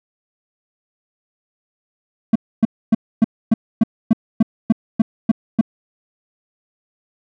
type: tone bursts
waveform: triangle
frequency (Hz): 223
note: A3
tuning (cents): +23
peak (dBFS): -6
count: 12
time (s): 2.33-5.612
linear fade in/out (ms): 5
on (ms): 26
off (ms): 270
effects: none